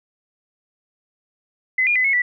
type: tone with pitch steps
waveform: sine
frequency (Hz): 2032 / 2422 / 2018 / 2185 / 1964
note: B6 / D#7 / B6 / C#7 / B6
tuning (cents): +49 / -47 / +37 / -26 / -10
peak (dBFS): -15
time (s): 1.78-2.22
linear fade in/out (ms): 5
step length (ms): 88
effects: none